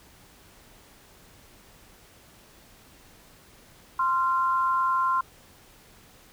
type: tone pair together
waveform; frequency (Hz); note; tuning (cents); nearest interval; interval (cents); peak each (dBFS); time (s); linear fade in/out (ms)
sine; 1046.5 / 1374.3; C6 / F6; 0 / -28; perfect fourth; 472; -22 / -28; 3.99-5.21; 5
effects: pink hiss -54 dBFS RMS until 6.32 s